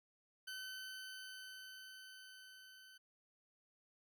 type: tone with level ramp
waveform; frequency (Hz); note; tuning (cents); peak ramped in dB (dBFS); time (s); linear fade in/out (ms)
20% pulse; 1523; F#6; +50; -40 to -54; 0.47-2.98; 10
effects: none